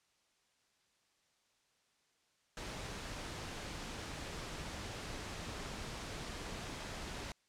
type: noise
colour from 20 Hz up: pink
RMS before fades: -44 dBFS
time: 2.57-7.32 s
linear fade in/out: 2 ms
effects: white hiss -75 dBFS RMS until 7.48 s + low-pass 7000 Hz 12 dB/octave